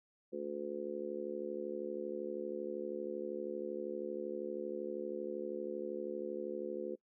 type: harmonic tone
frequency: 72.7 Hz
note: D2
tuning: 17 cents flat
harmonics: 3 / 4 / 5 / 6 / 7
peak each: -47 / -49 / -41 / -45 / -43 dBFS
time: 0.32-6.96 s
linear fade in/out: 20 ms
effects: noise-tail reverb RT60 0.1 s tail -23 dB re dry